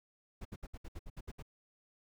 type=noise bursts; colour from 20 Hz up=brown; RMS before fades=-44 dBFS; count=10; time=0.41-1.425 s; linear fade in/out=10 ms; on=43 ms; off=65 ms; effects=none

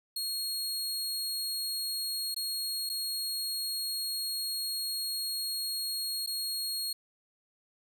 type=tone with dropouts; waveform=sawtooth; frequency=4292 Hz; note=C8; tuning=43 cents sharp; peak=-29 dBFS; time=0.16-6.93 s; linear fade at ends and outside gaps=5 ms; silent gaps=2.345-2.363 / 2.893-2.897 / 6.263-6.272 s; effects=none

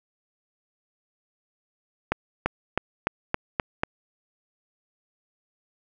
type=accelerating click train; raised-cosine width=0.5 ms; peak=-7 dBFS; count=7; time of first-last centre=2.12-3.835 s; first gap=340 ms; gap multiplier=0.93; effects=none

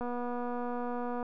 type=click train; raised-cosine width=1 ms; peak=-24 dBFS; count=297; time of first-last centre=0.01-1.228 s; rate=243 Hz; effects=none

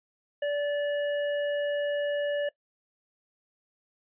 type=tone with hard clipping; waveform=triangle; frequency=580 Hz; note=D5; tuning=22 cents flat; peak=-28 dBFS; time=0.42-2.49 s; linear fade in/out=5 ms; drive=15 dB; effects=noise-tail reverb RT60 0.1 s tail -21 dB re dry + resampled to 8000 Hz

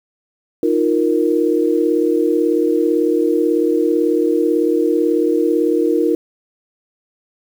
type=chord; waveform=sine; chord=Eb suspended second; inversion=none; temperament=equal; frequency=311.1 / 349.2 / 466.2 Hz; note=Eb4 / F4 / Bb4; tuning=0 / 0 / 0 cents; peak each=-17 dBFS; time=0.63-6.15 s; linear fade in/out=2 ms; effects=7-bit

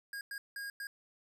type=tone bursts at uneven times; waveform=square; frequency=1629 Hz; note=G#6; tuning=34 cents flat; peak=-40 dBFS; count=4; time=0.13-0.21 / 0.31-0.38 / 0.56-0.7 / 0.8-0.87 s; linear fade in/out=2 ms; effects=none

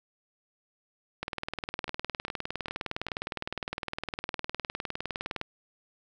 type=two click trains; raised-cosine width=0.3 ms; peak=-16 / -22 dBFS; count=83 / 4; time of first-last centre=1.23-5.414 / 1.88-3.085 s; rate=19.6 / 2.49 Hz; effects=none

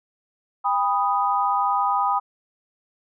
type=chord; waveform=sine; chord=G augmented; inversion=none; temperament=equal with one note detuned; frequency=801.9 / 987.8 / 1244.5 Hz; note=G5 / B5 / D#6; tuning=+39 / 0 / 0 cents; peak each=-23 dBFS; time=0.64-2.2 s; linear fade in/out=20 ms; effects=none

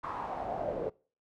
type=noise with band-pass filter sweep; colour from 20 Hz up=brown; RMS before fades=-36 dBFS; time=0.03-0.9 s; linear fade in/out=10 ms; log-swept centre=1100 to 480 Hz; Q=4.8; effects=noise-tail reverb RT60 0.4 s tail -24 dB re dry

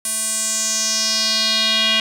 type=tone with band-pass filter sweep; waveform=square; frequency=220 Hz; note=A3; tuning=in tune; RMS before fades=-19 dBFS; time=0.05-2 s; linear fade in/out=2 ms; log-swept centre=9700 to 3100 Hz; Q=3.5; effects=none

